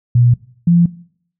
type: tone pair in turn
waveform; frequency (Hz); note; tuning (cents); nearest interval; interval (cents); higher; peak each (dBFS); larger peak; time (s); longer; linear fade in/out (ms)
sine; 121.1 / 171.96; B2 / F3; -34 / -27; tritone; 607; second; -7; neither; 0.15-0.34 / 0.67-0.86; neither; 5
effects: noise-tail reverb RT60 0.6 s tail -20 dB re dry